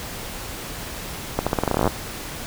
accelerating click train, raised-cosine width 1 ms, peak -5 dBFS, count 16, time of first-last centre 1.39-1.876 s, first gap 76 ms, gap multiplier 0.86, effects pink hiss -33 dBFS RMS until 2.46 s

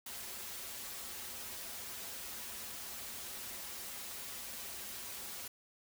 white noise with comb filter, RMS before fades -45 dBFS, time 0.06-5.48 s, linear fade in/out 5 ms, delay 6.6 ms, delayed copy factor -0.7, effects none

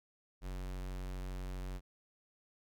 square tone, 46.25 Hz, F#1, in tune, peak -40 dBFS, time 0.41-1.81 s, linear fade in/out 50 ms, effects none

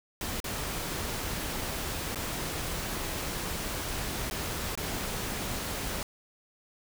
pink noise with dropouts, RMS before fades -34 dBFS, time 0.21-6.03 s, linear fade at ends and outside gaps 1 ms, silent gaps 0.402-0.442 / 2.147-2.157 / 4.3-4.31 / 4.753-4.775 s, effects none

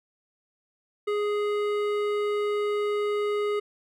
sine tone with hard clipping, 415.3 Hz, G#4, in tune, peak -26 dBFS, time 1.07-3.6 s, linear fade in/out 10 ms, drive 13 dB, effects none

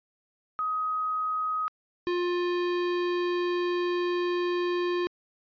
sine / square tone pair in turn, 1259 / 353.3 Hz, D#6 / F4, +20 / +20 cents, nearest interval octave + minor seventh, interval 2200 cents, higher first, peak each -26 dBFS, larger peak neither, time 0.59-1.68 / 2.07-5.07 s, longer second, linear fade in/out 0 ms, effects resampled to 11025 Hz

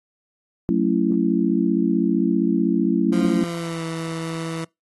sine chord, F# minor seventh, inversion none, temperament just, 185 / 222 / 277.5 / 333 Hz, F#3 / A3 / C#4 / E4, 0 / +16 / +2 / +18 cents, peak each -22 dBFS, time 0.69-3.44 s, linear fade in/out 0 ms
20% pulse tone with pitch glide, 174.61 to 163.86 Hz, F3 to E3, 0 to -10 cents, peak -21 dBFS, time 3.12-4.65 s, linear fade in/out 10 ms, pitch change -110 cents, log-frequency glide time 3.26-3.85 s
effects noise-tail reverb RT60 0.2 s tail -25 dB re dry + AAC 32 kbps

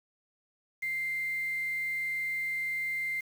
sine tone with quantisation, 2093 Hz, C7, in tune, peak -30 dBFS, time 0.82-3.21 s, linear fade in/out 10 ms, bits 8, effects none

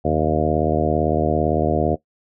harmonic tone with a mistuned harmonic, 77.78 Hz, D#2, in tune, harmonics 1 / 2 / 3 / 4 / 5 / 6 / 7 / 8 / 9, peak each -25 / -25 / -25 / -25 / -25 / -25 / -25 / -25 / -25 dBFS, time 0.04-1.96 s, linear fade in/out 20 ms, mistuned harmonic 1, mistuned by +120 cents, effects noise-tail reverb RT60 0.1 s tail -17 dB re dry

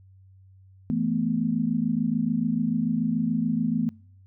sine chord, E suspended fourth, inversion none, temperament equal with one note detuned, 165.77 / 220 / 246.9 Hz, E3 / A3 / B3, +10 / 0 / 0 cents, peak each -29 / -26 / -26 dBFS, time 0.9-3.89 s, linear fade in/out 0 ms, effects noise-tail reverb RT60 0.6 s tail -26 dB re dry + added 95 Hz sine -50 dBFS peak until 4.26 s

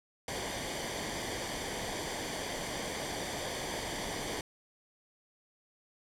pink noise with comb filter, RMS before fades -37 dBFS, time 0.28-4.41 s, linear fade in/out 2 ms, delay 0.75 ms, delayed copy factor -0.65, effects low-pass 9000 Hz 12 dB/octave

